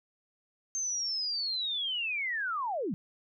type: linear sweep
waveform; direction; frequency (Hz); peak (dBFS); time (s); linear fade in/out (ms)
sine; down; 6360 to 155.56; -30; 0.75-2.94; 0
effects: none